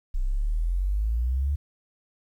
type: exponential sweep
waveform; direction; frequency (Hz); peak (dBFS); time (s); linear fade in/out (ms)
sine; up; 30.43 to 73.6; -22; 0.14-1.56; 10
effects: 10-bit